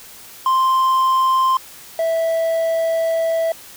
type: tone pair in turn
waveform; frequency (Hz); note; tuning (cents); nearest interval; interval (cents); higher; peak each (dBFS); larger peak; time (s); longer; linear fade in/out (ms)
triangle; 1046.5 / 656.6; C6 / E5; 0 / -7; minor sixth; 807; first; -11 / -14; first; 0.46-1.57 / 1.99-3.52; second; 2
effects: white hiss -40 dBFS RMS until 3.76 s